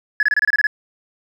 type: tone bursts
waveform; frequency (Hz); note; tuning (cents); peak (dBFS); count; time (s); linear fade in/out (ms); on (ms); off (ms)
sine; 1700; G#6; +40; -11; 9; 0.2-0.669; 2; 29; 26
effects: tanh soft clip ceiling -11 dBFS + 8-bit